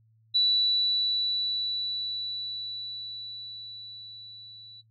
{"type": "tone with level ramp", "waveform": "sine", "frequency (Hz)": 3951, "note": "B7", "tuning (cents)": 0, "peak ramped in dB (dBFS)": [-19, -45], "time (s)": [0.34, 4.82], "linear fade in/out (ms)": 20, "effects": ["noise-tail reverb RT60 0.1 s tail -17 dB re dry", "added 111 Hz sine -60 dBFS peak until 4.9 s"]}